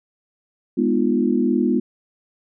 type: chord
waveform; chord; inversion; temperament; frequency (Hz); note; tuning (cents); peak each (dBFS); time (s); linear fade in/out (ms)
sine; F half-diminished seventh; first; equal with one note detuned; 207.7 / 246.9 / 306.3 / 349.2; Ab3 / Cb4 / Eb4 / F4; 0 / 0 / -27 / 0; -22 / -19 / -24 / -22; 0.77-1.8; 10
effects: none